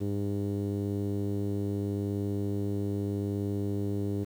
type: tone with low-pass filter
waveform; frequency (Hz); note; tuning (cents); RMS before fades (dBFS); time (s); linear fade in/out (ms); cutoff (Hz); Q
sawtooth; 100.8; G2; +49; -31; 0-4.25; 20; 370; 3
effects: 9-bit